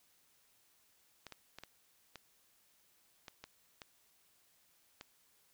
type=clicks; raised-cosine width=0.2 ms; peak=-30 dBFS; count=9; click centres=1.267 / 1.323 / 1.586 / 1.636 / 2.157 / 3.282 / 3.44 / 3.818 / 5.011 s; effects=white hiss -71 dBFS RMS until 5.53 s